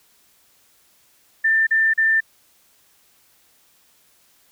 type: tone bursts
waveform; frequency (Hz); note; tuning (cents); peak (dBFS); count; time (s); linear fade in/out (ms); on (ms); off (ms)
sine; 1786; A6; +25; -14; 3; 1.44-2.206; 10; 230; 38
effects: white hiss -58 dBFS RMS until 4.51 s